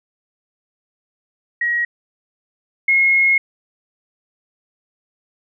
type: tone pair in turn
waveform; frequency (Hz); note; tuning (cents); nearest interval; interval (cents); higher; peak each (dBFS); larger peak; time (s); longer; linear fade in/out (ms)
sine; 1900 / 2160; A#6 / C#7; +33 / -45; major second; 222; second; -16 / -11; second; 1.61-1.85 / 2.88-3.38; second; 5
effects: none